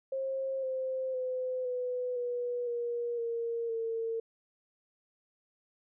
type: tone with pitch steps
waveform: sine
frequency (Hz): 534 / 521.8 / 509.9 / 498.2 / 486.9 / 475.7 / 464.9 / 454.3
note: C5 / C5 / C5 / B4 / B4 / A#4 / A#4 / A#4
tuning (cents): +35 / -5 / -45 / +15 / -25 / +35 / -5 / -45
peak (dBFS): -31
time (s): 0.12-4.2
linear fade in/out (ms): 5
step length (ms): 510
effects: none